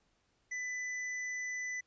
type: tone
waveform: square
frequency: 1996 Hz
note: B6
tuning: 18 cents sharp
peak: -37 dBFS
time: 0.51-1.81 s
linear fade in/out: 10 ms
effects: pink hiss -75 dBFS RMS until 1.86 s + resampled to 16000 Hz